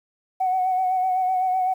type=tone with vibrato; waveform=sine; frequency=744 Hz; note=F#5; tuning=9 cents sharp; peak=-18 dBFS; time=0.4-1.74 s; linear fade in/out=10 ms; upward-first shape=sine; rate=7.9 Hz; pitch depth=32 cents each way; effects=tanh soft clip ceiling -14 dBFS + 9-bit